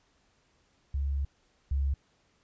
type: tone pair in turn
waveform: sine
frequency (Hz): 69.5 / 68.94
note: C#2 / C#2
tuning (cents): +5 / -9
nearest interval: unison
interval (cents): 14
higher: first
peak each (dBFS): -27 / -25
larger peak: second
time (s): 0.94-1.25 / 1.71-1.94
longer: first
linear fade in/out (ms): 5
effects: pink hiss -69 dBFS RMS until 2.43 s + resampled to 16000 Hz